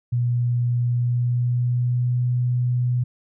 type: tone with pitch glide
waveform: sine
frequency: 121.2 to 123.46 Hz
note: B2 to B2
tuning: -32 to 0 cents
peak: -18 dBFS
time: 0.12-3.04 s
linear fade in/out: 10 ms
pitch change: +32 cents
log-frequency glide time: 0.85-2.2 s
effects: none